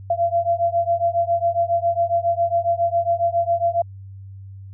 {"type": "beating tone pair", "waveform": "sine", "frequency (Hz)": [679, 686.3], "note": ["F5", "F5"], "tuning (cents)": [-49, -30], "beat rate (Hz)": 7.3, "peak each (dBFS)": -20, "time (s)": [0.1, 3.82], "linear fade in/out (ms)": 5, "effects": ["added 97 Hz sine -35 dBFS peak until 4.73 s"]}